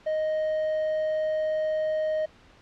triangle tone, 622.3 Hz, D#5, in tune, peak -22 dBFS, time 0.06-2.26 s, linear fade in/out 10 ms, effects pink hiss -55 dBFS RMS until 2.61 s + low-pass 4000 Hz 12 dB/octave

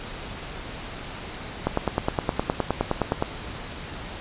click train, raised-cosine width 1 ms, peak -7 dBFS, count 16, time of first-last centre 1.67-3.224 s, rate 9.65 Hz, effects pink hiss -36 dBFS RMS until 4.2 s + resampled to 8000 Hz

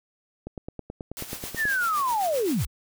click train, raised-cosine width 2 ms, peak -21 dBFS, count 12, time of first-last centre 0.47-1.654 s, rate 9.29 Hz
white noise with tremolo, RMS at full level -35 dBFS, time 1.17-2.65 s, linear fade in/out 0 ms, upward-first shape sine, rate 7.7 Hz, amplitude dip 60%
sine linear sweep, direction down, 1864.7 to 30.87 Hz, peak -22 dBFS, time 1.56-2.67 s, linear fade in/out 50 ms
effects none

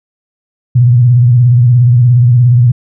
sine tone with vibrato, 122 Hz, B2, 21 cents flat, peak -3 dBFS, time 0.75-2.72 s, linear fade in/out 10 ms, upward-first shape sine, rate 17 Hz, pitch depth 85 cents each way, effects none

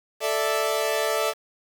sawtooth chord, A suspended fourth, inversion none, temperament equal, 440 / 587.3 / 659.3 Hz, A4 / D5 / E5, 0 / 0 / 0 cents, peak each -23 dBFS, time 0.2-1.34 s, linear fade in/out 50 ms, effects 7-bit

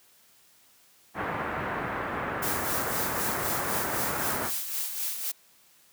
white low-pass noise, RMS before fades -32 dBFS, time 1.14-4.51 s, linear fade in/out 50 ms, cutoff 1700 Hz, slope 24 dB/octave
blue noise with tremolo, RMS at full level -30 dBFS, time 2.42-5.32 s, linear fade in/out 10 ms, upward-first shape sine, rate 3.9 Hz, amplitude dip 50%
effects white hiss -60 dBFS RMS until 5.92 s + high-pass 60 Hz 12 dB/octave

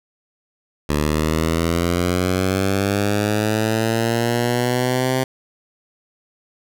10% pulse linear sweep, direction up, 73.42 to 130.81 Hz, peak -9 dBFS, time 0.89-5.24 s, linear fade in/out 5 ms, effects none

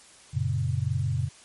sine chord, F# major, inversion none, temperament equal, 92.5 / 116.54 / 138.59 Hz, F#2 / A#2 / C#3, 0 / 0 / 0 cents, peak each -29 / -28 / -28 dBFS, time 0.33-1.29 s, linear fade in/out 20 ms, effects white hiss -52 dBFS RMS until 1.44 s + MP3 48 kbps

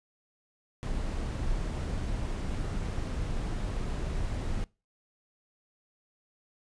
brown noise, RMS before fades -32 dBFS, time 0.83-4.64 s, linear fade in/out 0 ms, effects noise-tail reverb RT60 0.3 s tail -24 dB re dry + resampled to 22050 Hz

